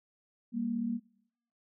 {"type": "tone pair together", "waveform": "sine", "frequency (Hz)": [199.6, 235.9], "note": ["G3", "A#3"], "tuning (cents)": [32, 21], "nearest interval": "minor third", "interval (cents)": 289, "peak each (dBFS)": [-37, -31], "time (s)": [0.52, 1], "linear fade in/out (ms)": 50, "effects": ["noise-tail reverb RT60 0.7 s tail -20 dB re dry"]}